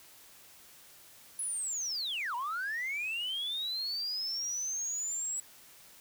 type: linear two-way sweep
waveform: sine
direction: down then up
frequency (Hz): 10580 to 921 to 7820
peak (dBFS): -31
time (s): 1.39-5.4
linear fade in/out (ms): 2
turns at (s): 2.35
effects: tanh soft clip ceiling -30 dBFS + white hiss -56 dBFS RMS until 6 s